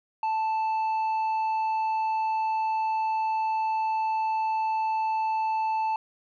sine tone with tanh clipping, 880 Hz, A5, in tune, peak -25 dBFS, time 0.23-5.96 s, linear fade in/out 2 ms, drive 5 dB, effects none

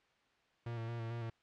45% pulse tone with vibrato, 115.7 Hz, A#2, 13 cents flat, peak -39 dBFS, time 0.66-1.3 s, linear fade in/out 5 ms, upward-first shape square, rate 4.5 Hz, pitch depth 27 cents each way, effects white hiss -72 dBFS RMS until 1.42 s + low-pass 3000 Hz 12 dB/octave

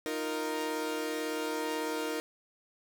sawtooth chord, Eb suspended second, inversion none, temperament equal, 311.1 / 349.2 / 466.2 Hz, Eb4 / F4 / Bb4, 0 / 0 / 0 cents, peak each -32 / -37 / -31 dBFS, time 0.06-2.2 s, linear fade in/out 0 ms, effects none

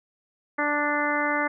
harmonic tone, 293.7 Hz, D4, in tune, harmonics 1 / 2 / 3 / 4 / 5 / 6 / 7, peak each -30 / -30 / -30 / -30 / -30 / -30 / -30 dBFS, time 0.58-1.48 s, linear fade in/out 10 ms, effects none

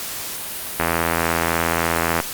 click train, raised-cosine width 0.5 ms, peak -3 dBFS, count 118, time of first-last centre 0.8-2.201 s, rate 83.5 Hz, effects white hiss -29 dBFS RMS until 2.33 s + Opus 48 kbps

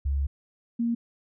sine tone pair in turn, 69.5 / 233.8 Hz, C#2 / A#3, +5 / +5 cents, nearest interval octave + major sixth, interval 2100 cents, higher second, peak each -23 dBFS, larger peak neither, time 0.05-0.27 / 0.79-0.95 s, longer first, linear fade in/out 10 ms, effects none

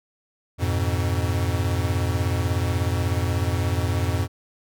square chord, F diminished, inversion none, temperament equal, 87.31 / 103.83 / 123.47 Hz, F2 / Ab2 / Cb3, 0 / 0 / 0 cents, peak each -24 / -27 / -29 dBFS, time 0.58-4.28 s, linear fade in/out 50 ms, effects none

